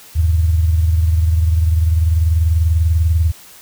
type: tone pair together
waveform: sine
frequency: 80.36 / 100.6 Hz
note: E2 / G2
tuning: -44 / +45 cents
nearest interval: major third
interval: 389 cents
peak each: -11 / -21 dBFS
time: 0.15-3.32 s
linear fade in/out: 20 ms
effects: white hiss -41 dBFS RMS until 3.61 s